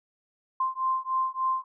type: beating tone pair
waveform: sine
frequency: 1044 / 1047.4 Hz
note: C6 / C6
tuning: -4 / +1 cents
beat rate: 3.4 Hz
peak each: -28 dBFS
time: 0.6-1.64 s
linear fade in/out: 5 ms
effects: none